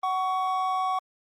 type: tone pair together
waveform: triangle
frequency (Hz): 749 / 1117.7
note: F#5 / C#6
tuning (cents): +21 / +14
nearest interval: perfect fifth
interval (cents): 693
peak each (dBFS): -25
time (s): 0.03-0.99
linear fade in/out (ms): 5
effects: Opus 32 kbps